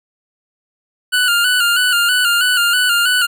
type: tone with vibrato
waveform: 25% pulse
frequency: 1445 Hz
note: F#6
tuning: 41 cents flat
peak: -8 dBFS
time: 1.12-3.27 s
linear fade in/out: 20 ms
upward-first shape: square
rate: 3.1 Hz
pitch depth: 51 cents each way
effects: none